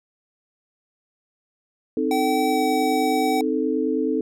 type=chord; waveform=sine; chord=A diminished; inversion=first; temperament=equal; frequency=261.6 / 311.1 / 440 Hz; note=C4 / Eb4 / A4; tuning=0 / 0 / 0 cents; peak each=-24 dBFS; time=1.97-4.21 s; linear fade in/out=2 ms
type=tone with pitch glide; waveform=square; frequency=766 to 761.1 Hz; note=G5 to F#5; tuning=-40 to +49 cents; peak=-23 dBFS; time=2.11-3.41 s; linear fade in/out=2 ms; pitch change=-11 cents; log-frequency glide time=2.51-2.59 s
effects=none